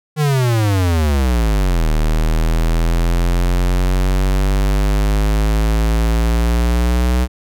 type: exponential two-way sweep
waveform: square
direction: down then up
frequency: 156.3 to 38.26 to 62.4 Hz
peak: -13 dBFS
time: 0.16-7.28 s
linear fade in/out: 50 ms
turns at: 1.9 s
effects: none